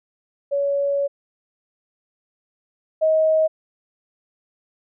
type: tone pair in turn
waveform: sine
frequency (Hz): 563 / 631.9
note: C#5 / D#5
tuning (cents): +27 / +27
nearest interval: major second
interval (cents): 200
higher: second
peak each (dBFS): -18 / -14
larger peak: second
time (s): 0.51-1.08 / 3.01-3.48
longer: first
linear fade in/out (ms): 20
effects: none